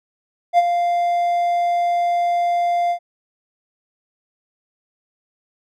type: tone with ADSR envelope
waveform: triangle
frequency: 697 Hz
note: F5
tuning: 4 cents flat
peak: -6 dBFS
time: 0.53-2.99 s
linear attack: 52 ms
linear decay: 32 ms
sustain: -8 dB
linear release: 82 ms
effects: none